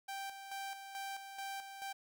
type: tone with tremolo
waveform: sawtooth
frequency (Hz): 784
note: G5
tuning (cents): 0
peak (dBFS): -37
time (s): 0.08-1.93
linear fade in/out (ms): 10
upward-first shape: square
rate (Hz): 2.3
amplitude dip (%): 55
effects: none